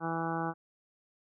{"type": "harmonic tone", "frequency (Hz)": 164.81, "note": "E3", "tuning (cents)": 0, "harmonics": [1, 2, 3, 4, 5, 6, 7, 8, 9], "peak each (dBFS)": [-37, -37, -42, -43, -36, -44, -41, -43, -42], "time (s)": [0, 0.54], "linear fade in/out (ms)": 50, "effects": []}